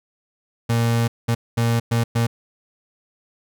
35% pulse tone bursts at uneven times, 116.54 Hz, A#2, in tune, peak -15 dBFS, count 5, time 0.69-1.08 / 1.28-1.35 / 1.57-1.8 / 1.91-2.04 / 2.15-2.27 s, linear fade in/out 10 ms, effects none

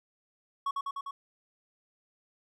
triangle tone with echo, 1108.7 Hz, C#6, in tune, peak -26 dBFS, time 0.66-0.71 s, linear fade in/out 5 ms, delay 100 ms, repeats 4, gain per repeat -2 dB, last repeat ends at 1.11 s, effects none

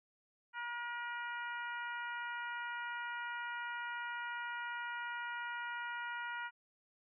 harmonic tone with a mistuned harmonic, 477.2 Hz, A#4, 41 cents sharp, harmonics 2 / 3 / 4 / 5 / 6, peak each -44 / -42 / -47 / -52 / -54 dBFS, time 0.53-6.51 s, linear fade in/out 50 ms, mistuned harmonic 6, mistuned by +15 cents, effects none

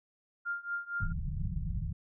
sine tone with tremolo, 1400 Hz, F6, 4 cents sharp, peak -30 dBFS, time 0.45-1.13 s, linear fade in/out 20 ms, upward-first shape triangle, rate 4.3 Hz, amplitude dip 95%
pink low-pass noise, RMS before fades -34 dBFS, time 1-1.93 s, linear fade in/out 10 ms, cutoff 190 Hz, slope 96 dB/octave
effects none

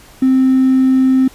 triangle tone with hard clipping, 261.6 Hz, C4, in tune, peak -8 dBFS, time 0.22-1.28 s, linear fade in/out 5 ms, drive 3 dB, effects pink hiss -42 dBFS RMS until 1.34 s + resampled to 32000 Hz

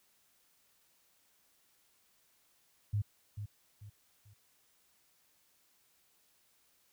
sine tone with echo, 103.5 Hz, G#2, 5 cents flat, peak -29 dBFS, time 2.93-3.02 s, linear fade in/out 10 ms, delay 440 ms, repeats 3, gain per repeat -9 dB, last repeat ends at 4.34 s, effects white hiss -71 dBFS RMS until 6.92 s

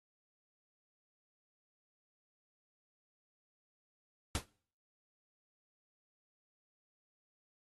pink noise with exponential decay, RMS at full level -30 dBFS, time 4.35-4.46 s, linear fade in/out 2 ms, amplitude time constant 22 ms, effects noise-tail reverb RT60 0.5 s tail -24 dB re dry + AAC 32 kbps

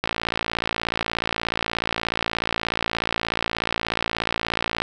click train, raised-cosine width 0.3 ms, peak -6 dBFS, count 272, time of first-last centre 0.04-4.82 s, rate 56.7 Hz, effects none

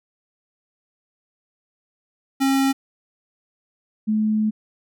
square / sine tone pair in turn, 270.6 / 215.3 Hz, C#4 / A3, -42 / -37 cents, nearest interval major third, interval 395 cents, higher first, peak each -17 dBFS, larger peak neither, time 2.4-2.73 / 4.07-4.51 s, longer second, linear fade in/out 20 ms, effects none

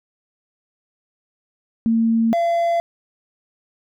sine / triangle tone pair in turn, 227.2 / 680.8 Hz, A#3 / F5, -44 / -44 cents, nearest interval octave + perfect fifth, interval 1900 cents, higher second, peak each -14 dBFS, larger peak neither, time 1.86-2.33 / 2.33-2.8 s, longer neither, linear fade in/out 0 ms, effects none

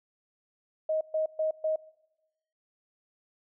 sine tone bursts, 628 Hz, D#5, 16 cents sharp, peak -25 dBFS, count 4, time 0.89-1.76 s, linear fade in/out 5 ms, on 120 ms, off 130 ms, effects noise-tail reverb RT60 1.0 s tail -23 dB re dry

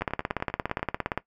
two click trains, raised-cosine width 0.5 ms, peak -22 / -11 dBFS, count 9 / 21, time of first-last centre 0.01-0.794 / 0.02-1.176 s, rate 10.2 / 17.3 Hz, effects noise-tail reverb RT60 0.1 s tail -18 dB re dry

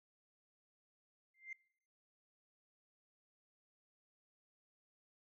sine tone with exponential growth, 2093 Hz, C7, in tune, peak -40 dBFS, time 1.34-1.53 s, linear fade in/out 5 ms, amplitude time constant 41 ms, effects noise-tail reverb RT60 0.6 s tail -23 dB re dry + tanh soft clip ceiling -39 dBFS

